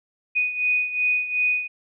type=beating tone pair; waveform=sine; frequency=2483 / 2485.7 Hz; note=D#7 / D#7; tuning=-4 / -2 cents; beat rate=2.7 Hz; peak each=-21 / -26 dBFS; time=0.35-1.68 s; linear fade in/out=20 ms; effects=none